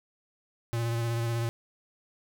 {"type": "tone with vibrato", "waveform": "square", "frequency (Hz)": 116.54, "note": "A#2", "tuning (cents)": 0, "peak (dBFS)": -28, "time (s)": [0.73, 1.49], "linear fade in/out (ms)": 0, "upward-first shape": "square", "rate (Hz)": 16, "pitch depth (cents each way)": 18, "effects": []}